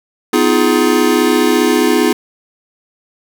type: chord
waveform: square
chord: F half-diminished seventh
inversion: second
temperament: just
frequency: 251.4 / 314.3 / 349.2 / 419.1 Hz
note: Cb4 / Eb4 / F4 / Ab4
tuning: +31 / +18 / 0 / +16 cents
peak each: -16 dBFS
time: 0.33-2.13 s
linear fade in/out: 5 ms
effects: 7-bit